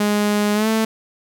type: tone with pitch glide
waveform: sawtooth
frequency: 207.7 to 221.3 Hz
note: G#3 to A3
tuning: 0 to +10 cents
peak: -12 dBFS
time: 0-0.85 s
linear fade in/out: 5 ms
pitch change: +110 cents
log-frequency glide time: 0.54-0.68 s
effects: none